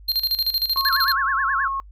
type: tone with tremolo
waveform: square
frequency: 4186 Hz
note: C8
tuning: in tune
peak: -18 dBFS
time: 0.08-1.13 s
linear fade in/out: 10 ms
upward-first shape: square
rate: 13 Hz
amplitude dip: 75%
type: tone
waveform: sine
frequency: 1089 Hz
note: C#6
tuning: 31 cents flat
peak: -23 dBFS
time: 0.76-1.8 s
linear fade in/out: 0 ms
type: tone with vibrato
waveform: sine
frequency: 1506 Hz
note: F#6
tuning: 30 cents sharp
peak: -20 dBFS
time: 0.85-1.68 s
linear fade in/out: 5 ms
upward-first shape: sine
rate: 9.4 Hz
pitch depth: 250 cents each way
effects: noise-tail reverb RT60 0.1 s tail -26 dB re dry + added 50 Hz sine -41 dBFS peak until 1.91 s